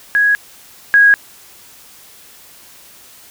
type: tone pair in turn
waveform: sine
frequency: 1661.2 / 1647.8 Hz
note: G#6 / G#6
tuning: 0 / -14 cents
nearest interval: unison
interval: 14 cents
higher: first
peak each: -9 / -5 dBFS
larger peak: second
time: 0.15-0.35 / 0.94-1.14 s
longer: neither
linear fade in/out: 0 ms
effects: white hiss -42 dBFS RMS until 3.3 s